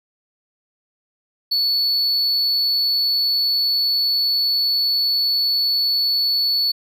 triangle tone, 4435 Hz, C#8, in tune, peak -15 dBFS, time 1.51-6.72 s, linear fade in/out 10 ms, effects none

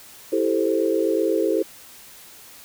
sine chord, A minor seventh, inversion second, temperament equal, 329.6 / 392 / 440 / 523.3 Hz, E4 / G4 / A4 / C5, 0 / 0 / 0 / 0 cents, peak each -23 / -24 / -23 / -25 dBFS, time 0.32-1.63 s, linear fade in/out 10 ms, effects white hiss -45 dBFS RMS until 2.64 s

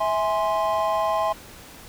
triangle chord, E augmented, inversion none, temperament equal with one note detuned, 652.1 / 830.6 / 1046.5 Hz, E5 / G#5 / B#5, -19 / 0 / 0 cents, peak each -22 / -24 / -23 dBFS, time 0-1.33 s, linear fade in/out 10 ms, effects pink hiss -44 dBFS RMS until 1.88 s

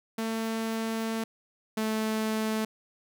sawtooth tone pair in turn, 224.1 / 218.5 Hz, A3 / A3, +32 / -12 cents, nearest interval unison, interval 44 cents, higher first, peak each -25 / -23 dBFS, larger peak second, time 0.18-1.24 / 1.77-2.65 s, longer first, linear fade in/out 5 ms, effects none

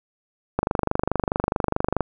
click train, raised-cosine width 1 ms, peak -6 dBFS, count 36, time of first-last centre 0.59-2.007 s, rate 24.7 Hz, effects none

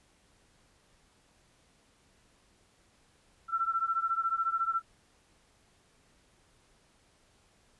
sine beating tone pair, 1339 / 1353 Hz, E6 / E6, +27 / +45 cents, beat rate 14 Hz, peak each -30 / -32 dBFS, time 3.48-4.82 s, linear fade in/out 50 ms, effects pink hiss -66 dBFS RMS until 7.79 s + resampled to 24000 Hz

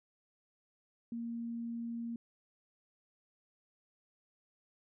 sine tone, 233.1 Hz, A#3, in tune, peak -37 dBFS, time 1.12-2.16 s, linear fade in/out 2 ms, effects none

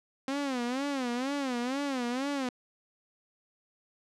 sawtooth tone with vibrato, 261.6 Hz, C4, in tune, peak -26 dBFS, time 0.28-2.49 s, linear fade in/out 2 ms, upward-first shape sine, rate 2.1 Hz, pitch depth 160 cents each way, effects low-pass 7000 Hz 12 dB/octave

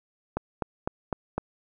click train, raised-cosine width 1 ms, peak -13 dBFS, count 5, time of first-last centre 0.37-1.38 s, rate 3.96 Hz, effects none

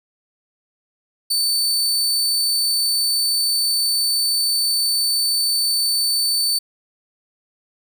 sawtooth tone, 4533 Hz, C#8, 38 cents sharp, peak -14 dBFS, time 1.3-6.59 s, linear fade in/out 10 ms, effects none

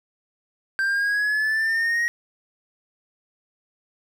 triangle linear sweep, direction up, 1568 to 1893 Hz, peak -18 dBFS, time 0.79-2.08 s, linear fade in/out 0 ms, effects none

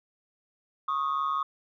sine tone pair together, 1100 / 1244.5 Hz, C#6 / D#6, -14 / 0 cents, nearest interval major second, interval 214 cents, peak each -27 dBFS, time 0.88-1.43 s, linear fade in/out 5 ms, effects tanh soft clip ceiling -22 dBFS

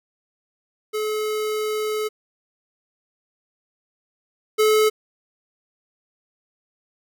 square tone pair in turn, 428.8 / 430.9 Hz, A4 / A4, -45 / -36 cents, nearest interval unison, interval 9 cents, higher second, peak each -23 / -15 dBFS, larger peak second, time 0.93-2.09 / 4.58-4.9 s, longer first, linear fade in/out 20 ms, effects none

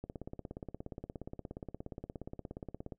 click train, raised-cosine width 2 ms, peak -28 dBFS, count 50, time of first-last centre 0.04-2.922 s, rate 17 Hz, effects noise-tail reverb RT60 0.1 s tail -21 dB re dry

